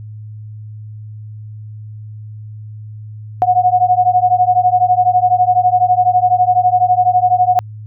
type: beating tone pair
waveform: sine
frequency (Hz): 722 / 734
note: F#5 / F#5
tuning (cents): -43 / -14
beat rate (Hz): 12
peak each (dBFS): -12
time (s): 3.42-7.59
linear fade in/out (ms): 0
effects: added 107 Hz sine -28 dBFS peak until 7.86 s